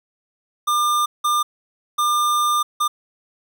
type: tone bursts at uneven times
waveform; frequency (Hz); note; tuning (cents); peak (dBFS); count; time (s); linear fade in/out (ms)
square; 1200; D6; +37; -17; 4; 0.67-1.06 / 1.24-1.43 / 1.98-2.63 / 2.8-2.88; 10
effects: none